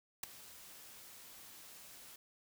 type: noise with ADSR envelope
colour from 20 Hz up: white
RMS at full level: -36 dBFS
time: 0.23-2.16 s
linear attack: 5 ms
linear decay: 8 ms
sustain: -19 dB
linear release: 3 ms
effects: none